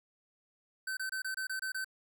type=tone bursts; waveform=square; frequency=1536 Hz; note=G6; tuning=36 cents flat; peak=-35 dBFS; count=8; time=0.87-1.845 s; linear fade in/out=5 ms; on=100 ms; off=25 ms; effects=none